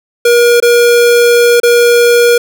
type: tone with dropouts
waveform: square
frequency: 477.1 Hz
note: A#4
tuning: 40 cents sharp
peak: -5 dBFS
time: 0.25-2.38 s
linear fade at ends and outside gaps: 5 ms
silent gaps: 0.602-0.624 / 1.601-1.632 s
effects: none